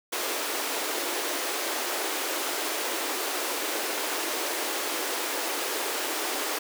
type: high-pass noise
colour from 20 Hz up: pink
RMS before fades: -30 dBFS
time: 0.12-6.59 s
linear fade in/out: 10 ms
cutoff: 300 Hz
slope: 48 dB/octave
effects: none